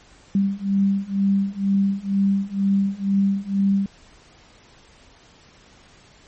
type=beating tone pair; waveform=sine; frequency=196 / 198.1 Hz; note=G3 / G3; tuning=0 / +18 cents; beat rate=2.1 Hz; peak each=-21 / -20 dBFS; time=0.35-3.86 s; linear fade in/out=2 ms; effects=pink hiss -51 dBFS RMS until 6.27 s + MP3 32 kbps